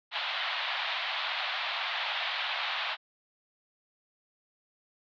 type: band-pass noise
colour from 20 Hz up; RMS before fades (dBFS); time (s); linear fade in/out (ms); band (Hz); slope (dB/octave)
white; -33; 0.11-2.97; 50; 650 to 3900; 48
effects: none